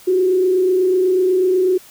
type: tone with frequency modulation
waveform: sine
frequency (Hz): 370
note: F#4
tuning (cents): 0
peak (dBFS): -12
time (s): 0.07-1.78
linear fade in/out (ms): 10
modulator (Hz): 28.1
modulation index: 0.44
effects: white hiss -44 dBFS RMS until 1.9 s